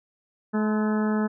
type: harmonic tone with a mistuned harmonic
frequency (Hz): 214.4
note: A3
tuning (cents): -45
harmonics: 1 / 2 / 3 / 4 / 5 / 6 / 7 / 8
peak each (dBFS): -22 / -30 / -36 / -36 / -39 / -37 / -39 / -40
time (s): 0.53-1.28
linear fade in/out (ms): 20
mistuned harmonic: 5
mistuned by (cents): -57
effects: none